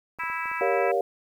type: clicks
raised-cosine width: 1 ms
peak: -32 dBFS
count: 5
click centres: 0.187 / 0.236 / 0.3 / 0.457 / 0.515 s
type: harmonic tone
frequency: 328.5 Hz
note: E4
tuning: 6 cents flat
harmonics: 3 / 4 / 5 / 6 / 7 / 8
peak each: -33 / -34 / -35 / -36 / -36 / -37 dBFS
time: 0.19-0.92 s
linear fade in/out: 10 ms
type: chord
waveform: sine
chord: G half-diminished seventh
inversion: none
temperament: just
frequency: 392 / 470.4 / 564.5 / 705.6 Hz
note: G4 / Bb4 / Db5 / F5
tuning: 0 / +16 / +31 / +18 cents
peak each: -27 dBFS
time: 0.61-1.01 s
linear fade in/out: 2 ms
effects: 9-bit